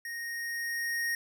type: tone with level ramp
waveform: square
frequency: 1863 Hz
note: A#6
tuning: 2 cents flat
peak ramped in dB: -37 to -29 dBFS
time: 0.05-1.15 s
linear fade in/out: 2 ms
effects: none